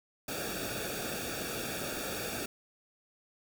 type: noise with comb filter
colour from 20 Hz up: pink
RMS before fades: -37 dBFS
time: 0.28-2.46 s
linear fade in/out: 5 ms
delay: 0.98 ms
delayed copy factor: -0.9
effects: none